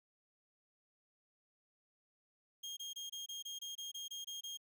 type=tone bursts; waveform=30% pulse; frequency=3234 Hz; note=G#7; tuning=47 cents flat; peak=-40 dBFS; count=12; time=2.63-4.574 s; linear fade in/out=10 ms; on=140 ms; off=24 ms; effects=none